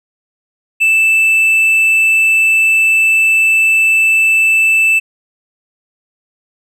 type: tone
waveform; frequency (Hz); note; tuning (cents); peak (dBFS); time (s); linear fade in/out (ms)
triangle; 2642; E7; +3; -6; 0.8-5; 20
effects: none